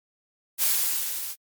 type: noise with level ramp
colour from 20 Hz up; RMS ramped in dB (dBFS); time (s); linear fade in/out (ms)
blue; -20 to -34; 0.58-1.36; 50
effects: MP3 96 kbps